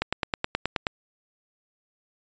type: click train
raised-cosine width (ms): 0.3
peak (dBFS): -8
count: 9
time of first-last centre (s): 0.02-0.868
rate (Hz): 9.43
effects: resampled to 16000 Hz